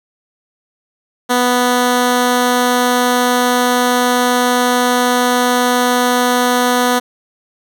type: tone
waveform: 10% pulse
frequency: 246.9 Hz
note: B3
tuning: in tune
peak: -3 dBFS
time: 1.29-7 s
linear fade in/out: 20 ms
effects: none